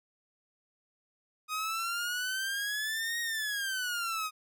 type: exponential two-way sweep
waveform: sawtooth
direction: up then down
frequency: 1244.5 to 1883 to 1244.5 Hz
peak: -28 dBFS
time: 1.48-4.31 s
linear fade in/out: 50 ms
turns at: 3.2 s
effects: none